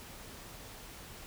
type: silence
effects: pink hiss -49 dBFS RMS until 1.26 s